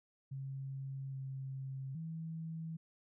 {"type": "tone with pitch steps", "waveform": "sine", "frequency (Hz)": [135.4, 134, 162.2], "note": ["C#3", "C3", "E3"], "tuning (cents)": [-40, 42, -28], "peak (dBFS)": -40, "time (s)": [0.31, 2.77], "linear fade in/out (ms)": 10, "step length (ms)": 820, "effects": []}